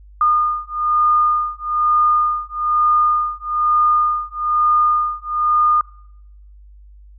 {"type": "beating tone pair", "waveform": "sine", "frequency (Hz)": [1218, 1219.1], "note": ["D#6", "D#6"], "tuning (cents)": [-37, -36], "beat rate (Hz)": 1.1, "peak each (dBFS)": -17, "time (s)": [0.21, 5.81], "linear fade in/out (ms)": 2, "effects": ["noise-tail reverb RT60 0.8 s tail -23 dB re dry", "added 50 Hz sine -40 dBFS peak until 7.18 s"]}